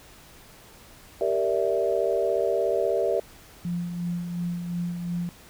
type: chord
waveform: sine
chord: E half-diminished seventh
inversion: first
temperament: equal with one note detuned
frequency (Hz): 392 / 466.2 / 582.6 / 659.3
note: G4 / Bb4 / D5 / E5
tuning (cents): 0 / 0 / -14 / 0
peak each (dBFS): -27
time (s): 1.21-3.2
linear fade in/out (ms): 2
type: tone with tremolo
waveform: sine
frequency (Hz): 174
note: F3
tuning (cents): -6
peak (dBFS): -25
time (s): 3.65-5.29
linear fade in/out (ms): 0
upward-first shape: sine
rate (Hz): 2.8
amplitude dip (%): 45
effects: pink hiss -50 dBFS RMS until 5.49 s